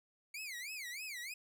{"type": "tone with vibrato", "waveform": "sawtooth", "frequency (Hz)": 2217, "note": "C#7", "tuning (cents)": 0, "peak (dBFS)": -39, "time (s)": [0.34, 1.34], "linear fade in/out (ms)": 5, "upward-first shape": "sine", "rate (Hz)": 3.2, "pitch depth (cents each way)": 270, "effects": []}